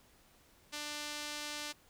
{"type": "tone with band-pass filter", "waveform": "sawtooth", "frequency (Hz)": 296.4, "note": "D4", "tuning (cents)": 16, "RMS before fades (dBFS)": -42, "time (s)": [0.72, 1.73], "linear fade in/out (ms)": 20, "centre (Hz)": 4800, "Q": 0.8, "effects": ["pink hiss -65 dBFS RMS until 1.89 s"]}